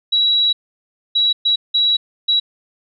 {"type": "tone bursts at uneven times", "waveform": "sine", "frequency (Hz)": 3894, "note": "B7", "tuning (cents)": -25, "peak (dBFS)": -12, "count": 5, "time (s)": [[0.12, 0.53], [1.15, 1.33], [1.45, 1.56], [1.74, 1.97], [2.28, 2.4]], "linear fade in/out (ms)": 10, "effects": []}